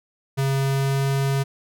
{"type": "tone with pitch glide", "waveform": "square", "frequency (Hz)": [136.1, 137.13], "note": ["C#3", "C#3"], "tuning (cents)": [-31, -18], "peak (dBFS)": -20, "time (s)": [0.37, 1.44], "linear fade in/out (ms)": 20, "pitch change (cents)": 13, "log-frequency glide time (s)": [0.55, 1.05], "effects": []}